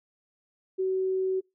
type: tone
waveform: sine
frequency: 377.2 Hz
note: F#4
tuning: 33 cents sharp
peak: -24 dBFS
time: 0.78-1.41 s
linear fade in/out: 20 ms
effects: noise-tail reverb RT60 0.2 s tail -24 dB re dry